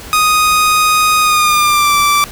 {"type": "tone with pitch glide", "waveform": "sawtooth", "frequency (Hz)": [1244.5, 1167.9], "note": ["D#6", "D6"], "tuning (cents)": [0, -10], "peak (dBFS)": -5, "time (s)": [0.13, 2.24], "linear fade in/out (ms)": 0, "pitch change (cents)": -110, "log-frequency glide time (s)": [1.2, 1.95], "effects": ["pink hiss -31 dBFS RMS until 2.31 s"]}